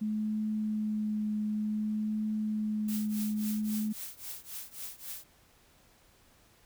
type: tone with vibrato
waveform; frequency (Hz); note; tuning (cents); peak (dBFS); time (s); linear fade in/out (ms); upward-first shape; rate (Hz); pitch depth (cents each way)
sine; 213.5; G#3; +48; -29; 0.01-3.93; 10; triangle; 0.55; 13
type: noise with tremolo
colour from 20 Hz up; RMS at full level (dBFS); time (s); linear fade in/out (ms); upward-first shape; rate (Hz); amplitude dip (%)
blue; -39; 2.88-5.24; 5; triangle; 3.7; 95
effects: pink hiss -63 dBFS RMS until 6.65 s